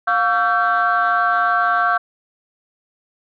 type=tone cluster; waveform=sine; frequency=707 / 1133 / 1348 / 1556 Hz; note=F5 / C#6 / E6 / G6; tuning=+21 / +37 / +38 / -13 cents; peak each=-19 dBFS; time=0.07-1.98 s; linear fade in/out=10 ms; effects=tanh soft clip ceiling -7 dBFS